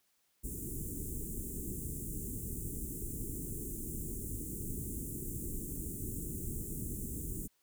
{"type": "band-stop noise", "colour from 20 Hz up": "pink", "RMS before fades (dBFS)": -40, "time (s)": [0.43, 7.48], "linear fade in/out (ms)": 20, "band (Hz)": [400, 7400], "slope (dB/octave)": 48, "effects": ["white hiss -75 dBFS RMS until 7.62 s"]}